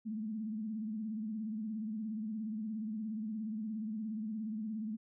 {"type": "tone with vibrato", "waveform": "sine", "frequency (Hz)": 217, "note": "A3", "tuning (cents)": -24, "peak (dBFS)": -36, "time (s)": [0.05, 4.97], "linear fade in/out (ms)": 20, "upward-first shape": "sine", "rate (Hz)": 17, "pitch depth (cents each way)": 80, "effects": []}